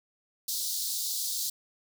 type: high-pass noise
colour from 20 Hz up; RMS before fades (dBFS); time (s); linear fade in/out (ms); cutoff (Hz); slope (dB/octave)
pink; -32; 0.48-1.5; 5; 3900; 48
effects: none